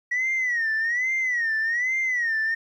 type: tone with vibrato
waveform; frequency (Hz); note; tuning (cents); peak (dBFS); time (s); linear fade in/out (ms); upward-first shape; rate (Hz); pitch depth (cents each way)
sine; 1923; B6; -47; -20; 0.11-2.55; 10; sine; 1.2; 150
effects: tanh soft clip ceiling -19 dBFS + 10-bit